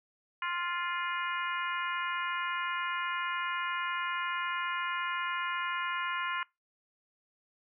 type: harmonic tone with a mistuned harmonic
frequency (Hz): 349.2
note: F4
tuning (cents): 0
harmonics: 3 / 4 / 5 / 6 / 7 / 8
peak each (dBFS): -35 / -37 / -39 / -41 / -42 / -43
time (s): 0.42-6.43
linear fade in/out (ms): 2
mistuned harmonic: 8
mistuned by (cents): +57
effects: noise-tail reverb RT60 0.2 s tail -23 dB re dry